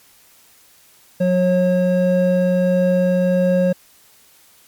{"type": "tone pair together", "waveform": "triangle", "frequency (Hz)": [181.6, 543.3], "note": ["F#3", "C#5"], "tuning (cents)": [-32, -35], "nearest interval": "octave + perfect fifth", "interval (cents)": 1897, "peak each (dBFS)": -14, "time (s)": [1.2, 3.73], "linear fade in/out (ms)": 10, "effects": ["white hiss -51 dBFS RMS until 4.67 s", "MP3 96 kbps"]}